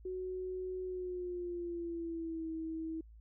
sine tone with pitch glide, 370 to 322.1 Hz, F#4 to E4, 0 to -40 cents, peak -37 dBFS, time 0.05-3.01 s, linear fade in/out 5 ms, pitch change -240 cents, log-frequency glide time 0.84-2.49 s, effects added 55 Hz sine -53 dBFS peak until 3.2 s

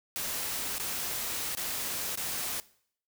white noise with dropouts, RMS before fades -34 dBFS, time 0.16-2.6 s, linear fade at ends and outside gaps 0 ms, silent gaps 0.782-0.798 / 1.55-1.572 / 2.155-2.174 s, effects noise-tail reverb RT60 0.6 s tail -20 dB re dry

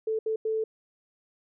sine tone bursts at uneven times, 440 Hz, A4, in tune, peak -25 dBFS, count 3, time 0.07-0.19 / 0.26-0.36 / 0.45-0.64 s, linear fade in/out 5 ms, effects none

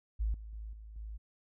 sine tone with level steps, 53.7 Hz, A1, 41 cents flat, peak -29 / -43 / -40 / -46 / -40 dBFS, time 0.19-1.18 s, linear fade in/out 20 ms, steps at 0.34 / 0.53 / 0.73 / 0.96 s, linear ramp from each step 2 ms, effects none

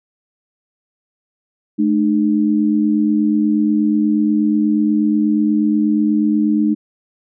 sine tone pair together, 215 / 303.3 Hz, A3 / D#4, -40 / -44 cents, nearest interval tritone, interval 596 cents, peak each -15 dBFS, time 1.78-6.75 s, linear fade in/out 20 ms, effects none

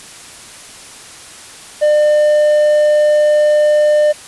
triangle tone, 600 Hz, D5, 37 cents sharp, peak -6 dBFS, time 1.81-4.13 s, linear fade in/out 20 ms, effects white hiss -35 dBFS RMS until 4.27 s + resampled to 24000 Hz

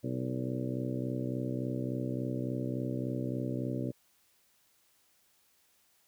harmonic tone with a mistuned harmonic, 63.5 Hz, B1, 49 cents sharp, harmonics 2 / 3 / 4 / 5 / 6 / 7 / 8 / 9, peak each -36 / -42 / -37 / -39 / -44 / -45 / -47 / -44 dBFS, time 0.03-3.92 s, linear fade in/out 20 ms, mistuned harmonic 8, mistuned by -42 cents, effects white hiss -69 dBFS RMS until 6.07 s

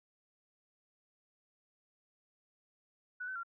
sine tone with pitch steps, 1480 / 1523 / 1378 Hz, F#6 / F#6 / F6, 0 / +50 / -24 cents, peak -38 dBFS, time 3.2-3.434 s, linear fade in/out 10 ms, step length 78 ms, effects none

